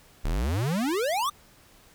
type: exponential sweep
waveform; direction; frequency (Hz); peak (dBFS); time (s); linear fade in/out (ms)
square; up; 32.59 to 1238; -25; 0.24-1.3; 10
effects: pink hiss -56 dBFS RMS until 1.94 s